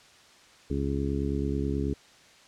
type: harmonic tone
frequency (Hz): 69.3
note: C#2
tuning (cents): 0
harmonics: 1 / 2 / 3 / 4 / 5 / 6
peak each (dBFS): -31 / -33 / -35 / -32 / -36 / -35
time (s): 0.7-1.94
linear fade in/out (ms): 5
effects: white hiss -55 dBFS RMS until 2.47 s + low-pass 6000 Hz 12 dB/octave